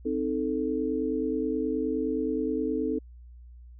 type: chord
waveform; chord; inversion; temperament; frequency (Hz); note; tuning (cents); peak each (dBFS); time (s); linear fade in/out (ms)
sine; A diminished; first; equal; 261.6 / 311.1 / 440; C4 / Eb4 / A4; 0 / 0 / 0; -30; 0.05-2.99; 10
effects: added 60 Hz sine -45 dBFS peak until 3.79 s